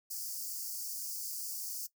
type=high-pass noise; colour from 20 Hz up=white; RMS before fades=-40 dBFS; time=0.1-1.87 s; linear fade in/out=10 ms; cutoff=4600 Hz; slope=96 dB/octave; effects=noise-tail reverb RT60 0.1 s tail -18 dB re dry